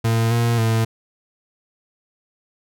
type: tone with pitch steps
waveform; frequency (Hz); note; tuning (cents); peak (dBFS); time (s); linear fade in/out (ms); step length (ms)
40% pulse; 113.9 / 117.4 / 112.7; A#2 / A#2 / A2; -40 / +13 / +42; -15; 0.04-0.85; 10; 270
effects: none